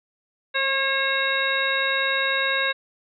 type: harmonic tone with a mistuned harmonic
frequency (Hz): 542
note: C#5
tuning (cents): -39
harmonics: 1 / 2 / 3 / 4 / 5 / 7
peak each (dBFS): -29 / -30 / -24 / -28 / -30 / -27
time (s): 0.54-2.73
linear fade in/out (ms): 20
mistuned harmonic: 1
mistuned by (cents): -15
effects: none